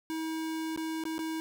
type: tone with dropouts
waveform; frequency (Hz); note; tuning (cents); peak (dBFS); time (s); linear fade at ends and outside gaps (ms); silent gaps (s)
square; 320.2; D#4; +50; -33; 0.1-1.4; 0; 0.762-0.775 / 1.038-1.053 / 1.181-1.191
effects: none